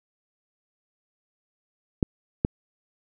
clicks, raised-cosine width 3 ms, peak -7 dBFS, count 2, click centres 2.028 / 2.449 s, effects none

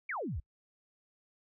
sine exponential sweep, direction down, 2415 to 55 Hz, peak -34 dBFS, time 0.09-0.4 s, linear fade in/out 5 ms, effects noise-tail reverb RT60 0.1 s tail -26 dB re dry

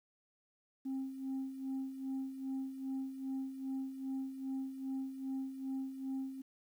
sine tone with tremolo, 266.5 Hz, C4, 32 cents sharp, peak -33 dBFS, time 0.85-6.42 s, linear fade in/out 10 ms, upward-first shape sine, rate 2.5 Hz, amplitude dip 70%, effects tanh soft clip ceiling -34 dBFS + 11-bit

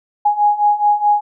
sine beating tone pair, 827 / 831.7 Hz, G#5 / G#5, -8 / +2 cents, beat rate 4.7 Hz, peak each -16 / -13 dBFS, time 0.25-1.21 s, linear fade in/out 10 ms, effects none

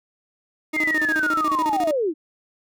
sine linear sweep, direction down, 2168 to 287.8 Hz, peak -19 dBFS, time 0.73-2.14 s, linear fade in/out 50 ms
40% pulse tone with tremolo, 311.1 Hz, D#4, in tune, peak -23 dBFS, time 0.73-1.92 s, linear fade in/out 10 ms, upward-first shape square, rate 14 Hz, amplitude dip 80%
effects none

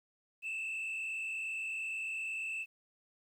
sine tone with frequency modulation, 2637 Hz, E7, in tune, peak -33 dBFS, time 0.42-2.66 s, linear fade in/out 50 ms, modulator 48.6 Hz, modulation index 1.4, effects tanh soft clip ceiling -35 dBFS + 11-bit

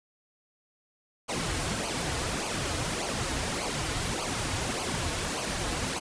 pink noise with flanger, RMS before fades -31 dBFS, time 1.28-6 s, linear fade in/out 20 ms, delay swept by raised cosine 0.54 to 5.24 ms, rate 1.7 Hz, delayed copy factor -0.7, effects resampled to 22050 Hz

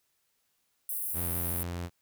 pink high-pass noise, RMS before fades -34 dBFS, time 0.89-1.63 s, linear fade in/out 2 ms, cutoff 10000 Hz, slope 48 dB/octave
sawtooth tone, 87 Hz, F2, 6 cents flat, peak -30 dBFS, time 1.13-1.9 s, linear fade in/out 50 ms
effects white hiss -75 dBFS RMS until 2.01 s

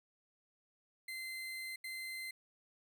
35% pulse tone bursts at uneven times, 2070 Hz, C7, 19 cents flat, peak -40 dBFS, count 2, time 1.08-1.76 / 1.84-2.31 s, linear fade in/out 5 ms, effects none

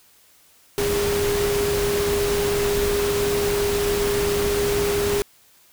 sine tone in noise, 407.2 Hz, G#4, 34 cents flat, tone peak -20 dBFS, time 0.78-5.22 s, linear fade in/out 0 ms, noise pink, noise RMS -26 dBFS, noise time 0.78-5.22 s, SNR +3 dB, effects white hiss -55 dBFS RMS until 5.72 s

